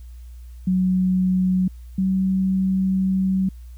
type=tone pair in turn; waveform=sine; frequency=185 / 189.43 Hz; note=F#3 / F#3; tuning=0 / +41 cents; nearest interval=unison; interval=41 cents; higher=second; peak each=-16 / -17 dBFS; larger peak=first; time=0.67-1.68 / 1.98-3.49 s; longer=second; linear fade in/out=5 ms; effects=added 60 Hz sine -36 dBFS peak until 3.77 s + white hiss -60 dBFS RMS until 3.77 s